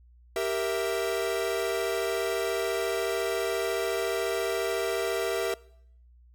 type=chord; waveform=45% pulse; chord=E diminished; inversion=first; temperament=equal; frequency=392 / 466.2 / 659.3 Hz; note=G4 / Bb4 / E5; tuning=0 / 0 / 0 cents; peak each=-31 dBFS; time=0.36-5.54 s; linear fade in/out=2 ms; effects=noise-tail reverb RT60 0.7 s tail -22 dB re dry + added 60 Hz sine -53 dBFS peak until 6.34 s

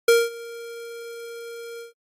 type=tone with ADSR envelope; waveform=square; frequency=466.2 Hz; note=A#4; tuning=in tune; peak=-12 dBFS; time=0.08-1.93 s; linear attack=5 ms; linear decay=210 ms; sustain=-23 dB; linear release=130 ms; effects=AAC 48 kbps

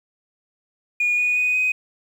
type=tone with pitch steps; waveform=sine; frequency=2443 / 2464 / 2486 / 2507 Hz; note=D#7 / D#7 / D#7 / D#7; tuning=-32 / -17 / -2 / +12 cents; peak=-16 dBFS; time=1-1.72 s; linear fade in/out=5 ms; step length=180 ms; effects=tanh soft clip ceiling -13 dBFS + 8-bit

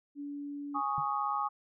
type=tone; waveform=sine; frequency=286.9 Hz; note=D4; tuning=40 cents flat; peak=-37 dBFS; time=0.15-0.82 s; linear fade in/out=50 ms
type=chord; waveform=sine; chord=Ab suspended fourth; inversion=none; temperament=equal; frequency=830.6 / 1108.7 / 1244.5 Hz; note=Ab5 / Db6 / Eb6; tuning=0 / 0 / 0 cents; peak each=-34 dBFS; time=0.74-1.49 s; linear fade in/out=20 ms
type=tone with exponential decay; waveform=sine; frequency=146.6 Hz; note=D3; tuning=3 cents flat; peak=-34 dBFS; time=0.98-1.07 s; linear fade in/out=0 ms; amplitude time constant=18 ms
effects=none

